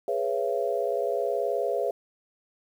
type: chord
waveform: sine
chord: C# minor seventh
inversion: second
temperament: equal with one note detuned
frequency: 415.3 / 493.9 / 554.4 / 676.6 Hz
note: G#4 / B4 / C#5 / E5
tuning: 0 / 0 / 0 / +45 cents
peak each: -30 dBFS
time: 0.08-1.91 s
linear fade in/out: 2 ms
effects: 9-bit